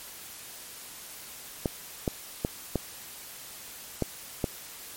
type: clicks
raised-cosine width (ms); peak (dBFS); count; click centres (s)
2; -12; 6; 1.658 / 2.078 / 2.449 / 2.757 / 4.023 / 4.442
effects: white hiss -44 dBFS RMS until 4.96 s + MP3 64 kbps